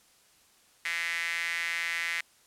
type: tone with high-pass filter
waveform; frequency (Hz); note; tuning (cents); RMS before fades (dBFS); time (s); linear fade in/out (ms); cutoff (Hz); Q
sawtooth; 168.7; E3; +40; -32; 0.85-2.21; 5; 2000; 5.5
effects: white hiss -62 dBFS RMS until 2.46 s + low-pass 11000 Hz 12 dB/octave